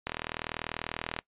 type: click train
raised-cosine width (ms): 0.3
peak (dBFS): -15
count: 46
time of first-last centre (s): 0.07-1.189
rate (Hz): 40.2
effects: noise-tail reverb RT60 0.1 s tail -21 dB re dry + resampled to 8000 Hz